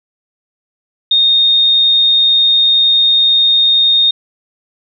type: tone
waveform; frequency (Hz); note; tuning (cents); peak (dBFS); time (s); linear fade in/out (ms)
sine; 3689; A#7; -19; -7; 1.11-4.11; 5
effects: none